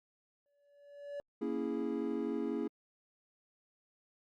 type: tone with exponential growth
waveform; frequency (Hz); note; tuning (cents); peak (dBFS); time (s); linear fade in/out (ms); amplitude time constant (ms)
triangle; 573; D5; -43; -35; 0.46-1.2; 0; 160
type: chord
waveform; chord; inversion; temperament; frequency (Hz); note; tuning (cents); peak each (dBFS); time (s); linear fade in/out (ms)
triangle; A# half-diminished seventh; none; equal; 233.1 / 277.2 / 329.6 / 415.3; A#3 / C#4 / E4 / G#4; 0 / 0 / 0 / 0; -37; 1.41-2.68; 10
effects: Opus 48 kbps